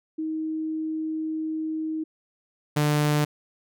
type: tone pair in turn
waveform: sine / sawtooth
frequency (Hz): 315.4 / 148.85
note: D#4 / D3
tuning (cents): +24 / +24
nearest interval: octave + minor second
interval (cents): 1300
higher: first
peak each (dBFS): -26 / -16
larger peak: second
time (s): 0.18-2.04 / 2.76-3.25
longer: first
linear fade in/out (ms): 10
effects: none